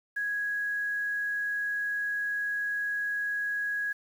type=tone with quantisation; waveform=sine; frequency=1661.2 Hz; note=G#6; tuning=in tune; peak=-28 dBFS; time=0.16-3.93 s; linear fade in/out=10 ms; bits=9; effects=none